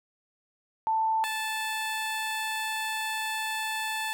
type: tone pair in turn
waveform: sine / 15% pulse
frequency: 886 / 875.8 Hz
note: A5 / A5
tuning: +12 / -8 cents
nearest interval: unison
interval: 20 cents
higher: first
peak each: -23 dBFS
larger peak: neither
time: 0.87-1.24 / 1.24-4.13 s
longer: second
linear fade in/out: 0 ms
effects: none